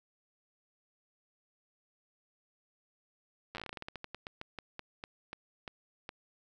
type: slowing click train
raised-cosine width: 0.3 ms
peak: -25 dBFS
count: 24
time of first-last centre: 3.55-6.091 s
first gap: 9 ms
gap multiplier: 1.19
effects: none